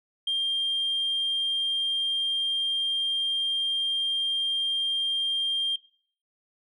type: tone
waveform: sine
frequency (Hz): 3195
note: G7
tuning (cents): +32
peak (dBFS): -22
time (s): 0.27-5.76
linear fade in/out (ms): 5
effects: noise-tail reverb RT60 0.5 s tail -18 dB re dry + tanh soft clip ceiling -21 dBFS